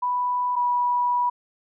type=tone pair in turn; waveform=sine; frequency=987.8 / 976.5 Hz; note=B5 / B5; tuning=0 / -20 cents; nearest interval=unison; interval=20 cents; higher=first; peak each=-21 / -19 dBFS; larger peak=second; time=0.02-0.56 / 0.56-1.3 s; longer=second; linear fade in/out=10 ms; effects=none